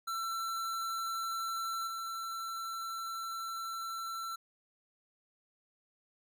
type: tone with level steps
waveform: square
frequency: 1344 Hz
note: E6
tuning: 33 cents sharp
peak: -35 / -38 dBFS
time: 0.07-4.36 s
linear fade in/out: 10 ms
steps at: 1.87 s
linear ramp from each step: 5 ms
effects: none